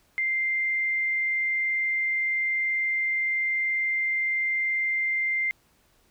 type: tone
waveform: sine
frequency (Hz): 2093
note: C7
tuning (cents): 0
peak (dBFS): -23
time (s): 0.18-5.51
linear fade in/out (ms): 0
effects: pink hiss -64 dBFS RMS until 6.1 s